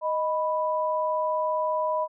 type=tone pair together; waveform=sine; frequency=622.7 / 987.8 Hz; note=D#5 / B5; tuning=+1 / 0 cents; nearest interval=minor sixth; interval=799 cents; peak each=-26 dBFS; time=0.01-2.08 s; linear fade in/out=50 ms; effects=none

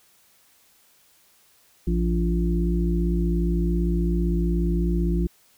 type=harmonic tone with a mistuned harmonic; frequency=57.5 Hz; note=A#1; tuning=23 cents flat; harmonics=1 / 3 / 5 / 6; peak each=-22 / -24 / -33 / -29 dBFS; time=1.87-5.27 s; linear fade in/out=5 ms; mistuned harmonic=1; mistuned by=-28 cents; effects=white hiss -59 dBFS RMS until 5.57 s

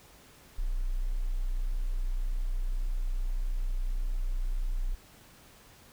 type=tone; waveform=sine; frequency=30.87 Hz; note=B0; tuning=in tune; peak=-27 dBFS; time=0.58-4.95 s; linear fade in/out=10 ms; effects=pink hiss -56 dBFS RMS until 5.92 s

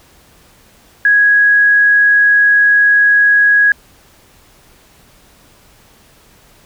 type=tone; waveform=sine; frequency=1661.2 Hz; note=G#6; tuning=in tune; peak=-6 dBFS; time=1.05-3.72 s; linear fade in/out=2 ms; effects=pink hiss -47 dBFS RMS until 6.65 s

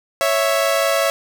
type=tone pair together; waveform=sawtooth; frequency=554.4 / 659.3 Hz; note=C#5 / E5; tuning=0 / 0 cents; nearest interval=minor third; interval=300 cents; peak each=-15 / -14 dBFS; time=0.21-1.1 s; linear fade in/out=0 ms; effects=7-bit

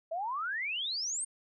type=exponential sweep; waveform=sine; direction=up; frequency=629 to 8930 Hz; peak=-32 dBFS; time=0.11-1.25 s; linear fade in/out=10 ms; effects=none

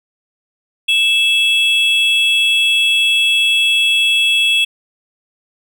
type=tone pair together; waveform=triangle; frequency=2637 / 3339 Hz; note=E7 / G#7; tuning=0 / +9 cents; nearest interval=major third; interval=409 cents; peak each=-12 dBFS; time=0.88-4.65 s; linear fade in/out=10 ms; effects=none

